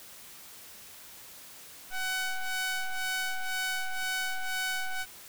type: ring-modulated tone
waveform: sawtooth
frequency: 750 Hz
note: F#5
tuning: 23 cents sharp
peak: -23 dBFS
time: 1.9-5.06 s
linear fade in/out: 50 ms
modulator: 749 Hz
effects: white hiss -49 dBFS RMS until 5.28 s